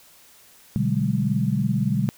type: chord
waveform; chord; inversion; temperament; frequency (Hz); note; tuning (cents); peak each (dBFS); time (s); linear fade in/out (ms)
sine; G# half-diminished seventh; first; equal with one note detuned; 123.47 / 146.83 / 189.76 / 207.7; B2 / D3 / F#3 / G#3; 0 / 0 / +44 / 0; -25; 0.76-2.09; 0
effects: white hiss -52 dBFS RMS until 2.17 s